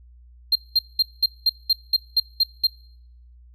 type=tone bursts; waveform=triangle; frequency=4186 Hz; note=C8; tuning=in tune; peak=-13 dBFS; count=10; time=0.52-2.67 s; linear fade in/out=5 ms; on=35 ms; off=200 ms; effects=noise-tail reverb RT60 0.7 s tail -23 dB re dry + added 60 Hz sine -46 dBFS peak until 3.54 s